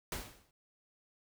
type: noise with exponential decay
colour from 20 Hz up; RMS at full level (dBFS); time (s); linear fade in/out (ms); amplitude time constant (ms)
pink; -36; 0.12-0.51; 2; 84
effects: none